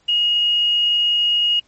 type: tone with quantisation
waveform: sine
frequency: 2874 Hz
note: F7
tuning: 49 cents sharp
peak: -14 dBFS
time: 0.08-1.6 s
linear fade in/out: 10 ms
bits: 7
effects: pink hiss -59 dBFS RMS until 1.67 s + MP3 32 kbps